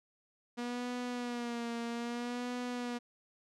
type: tone with vibrato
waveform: sawtooth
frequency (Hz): 240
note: B3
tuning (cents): -49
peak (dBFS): -32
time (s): 0.57-2.99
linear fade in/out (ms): 20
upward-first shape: sine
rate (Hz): 0.62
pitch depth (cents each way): 46
effects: low-pass 7000 Hz 12 dB/octave